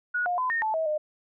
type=tone with pitch steps; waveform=sine; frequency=1457 / 712 / 1015 / 1837 / 872 / 642 / 609 Hz; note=F#6 / F5 / B5 / A#6 / A5 / E5 / D#5; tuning=-27 / +33 / +47 / -26 / -16 / -46 / -37 cents; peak=-24 dBFS; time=0.14-0.98 s; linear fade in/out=10 ms; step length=120 ms; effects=none